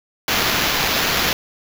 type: noise with sample-and-hold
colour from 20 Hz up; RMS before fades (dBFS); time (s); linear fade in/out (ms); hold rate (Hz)
white; -19; 0.28-1.33; 2; 8820
effects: none